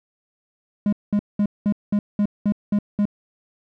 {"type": "tone bursts", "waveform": "triangle", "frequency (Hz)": 205.7, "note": "G#3", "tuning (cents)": -16, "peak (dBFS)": -14, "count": 9, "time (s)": [0.86, 3.054], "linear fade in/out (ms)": 2, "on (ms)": 66, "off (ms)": 200, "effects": []}